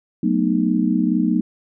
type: chord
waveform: sine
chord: B dominant seventh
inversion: second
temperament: just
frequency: 185.21 / 222.2 / 246.9 / 308.7 Hz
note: F#3 / A3 / B3 / D#4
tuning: +2 / +17 / 0 / -14 cents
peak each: -21 dBFS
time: 0.23-1.41 s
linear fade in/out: 5 ms
effects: none